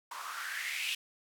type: noise with band-pass filter sweep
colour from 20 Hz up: blue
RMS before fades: -38 dBFS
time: 0.11-0.95 s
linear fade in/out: 5 ms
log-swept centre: 970 to 2900 Hz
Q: 5.5
effects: none